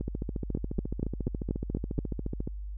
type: two click trains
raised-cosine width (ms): 3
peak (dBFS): -16 / -20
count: 7 / 36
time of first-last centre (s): 0.55-1.989 / 0.01-2.475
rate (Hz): 4.17 / 14.2
effects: added 50 Hz sine -35 dBFS peak until 2.77 s